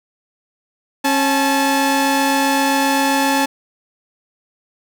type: tone pair together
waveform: sawtooth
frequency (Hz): 272.5 / 865.1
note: C#4 / A5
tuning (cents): -29 / -30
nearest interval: octave + minor sixth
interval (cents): 1999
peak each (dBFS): -13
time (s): 1.04-3.46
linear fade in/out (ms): 10
effects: none